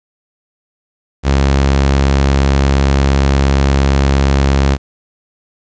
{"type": "tone", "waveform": "sawtooth", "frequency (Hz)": 68.6, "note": "C#2", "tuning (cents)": -17, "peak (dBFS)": -5, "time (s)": [1.23, 4.78], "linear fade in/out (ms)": 50, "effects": ["resampled to 16000 Hz", "7-bit"]}